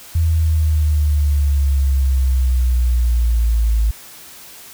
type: exponential sweep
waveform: sine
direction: down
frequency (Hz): 82.41 to 54.1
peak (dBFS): -12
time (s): 0.15-3.91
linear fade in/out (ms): 5
effects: white hiss -39 dBFS RMS until 4.73 s